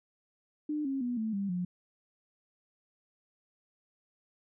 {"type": "tone with pitch steps", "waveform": "sine", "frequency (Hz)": [300.6, 270.9, 244.2, 220.1, 198.32, 178.74], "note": ["D4", "C#4", "B3", "A3", "G3", "F3"], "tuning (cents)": [40, -40, -19, 1, 20, 40], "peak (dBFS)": -30, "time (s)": [0.69, 1.65], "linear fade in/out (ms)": 5, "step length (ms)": 160, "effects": []}